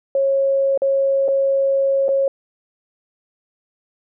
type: tone with dropouts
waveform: sine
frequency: 546 Hz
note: C#5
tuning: 26 cents flat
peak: -14 dBFS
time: 0.15-2.28 s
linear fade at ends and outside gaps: 2 ms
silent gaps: 0.776-0.819 / 1.281-1.285 / 2.083-2.089 s
effects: none